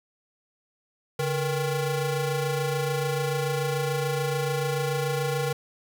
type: ring-modulated tone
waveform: 35% pulse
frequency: 311.1 Hz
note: D#4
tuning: in tune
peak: -20 dBFS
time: 1.19-5.53 s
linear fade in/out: 5 ms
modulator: 169 Hz
effects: none